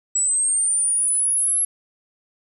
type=linear sweep; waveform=sine; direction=up; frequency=7780 to 11175 Hz; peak=-17 dBFS; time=0.15-1.65 s; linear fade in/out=5 ms; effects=none